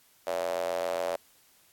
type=tone with high-pass filter; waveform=square; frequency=43.65 Hz; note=F1; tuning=in tune; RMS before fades=-31 dBFS; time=0.27-1.16 s; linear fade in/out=0 ms; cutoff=590 Hz; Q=6.2; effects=white hiss -62 dBFS RMS until 1.72 s + AAC 64 kbps